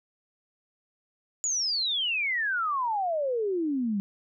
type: exponential sweep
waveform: sine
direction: down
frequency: 7040 to 192.8 Hz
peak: -25 dBFS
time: 1.44-4 s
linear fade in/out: 0 ms
effects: none